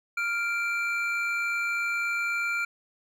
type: tone pair together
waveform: triangle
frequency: 1396.7 / 2349 Hz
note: F6 / D7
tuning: 0 / 0 cents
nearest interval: major sixth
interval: 900 cents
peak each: -27 dBFS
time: 0.17-2.65 s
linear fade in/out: 5 ms
effects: none